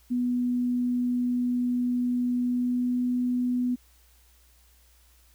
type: tone with pitch glide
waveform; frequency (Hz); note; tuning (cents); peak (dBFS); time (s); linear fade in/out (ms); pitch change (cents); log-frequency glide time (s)
sine; 246 to 247.6; B3 to B3; -7 to +5; -23; 0.1-3.76; 20; +12; 2.41-3.04
effects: added 60 Hz sine -58 dBFS peak until 5.34 s + white hiss -62 dBFS RMS until 5.34 s